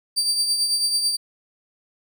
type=tone with tremolo; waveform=30% pulse; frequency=4650 Hz; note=D8; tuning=18 cents flat; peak=-14 dBFS; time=0.16-1.17 s; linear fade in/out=20 ms; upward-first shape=triangle; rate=9.1 Hz; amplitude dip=55%; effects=none